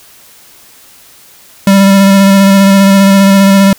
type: tone with vibrato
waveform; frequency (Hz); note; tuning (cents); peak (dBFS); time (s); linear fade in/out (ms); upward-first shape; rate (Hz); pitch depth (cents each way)
square; 196; G3; 0; -3; 1.67-3.73; 2; square; 15; 14
effects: white hiss -39 dBFS RMS until 3.78 s